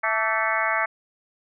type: harmonic tone with a mistuned harmonic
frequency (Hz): 220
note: A3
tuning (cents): 0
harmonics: 3 / 4 / 5 / 6 / 7 / 8 / 9 / 10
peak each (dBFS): -29 / -29 / -29 / -29 / -29 / -29 / -29 / -29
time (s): 0.03-0.86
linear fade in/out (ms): 10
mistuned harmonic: 5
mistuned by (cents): +67
effects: none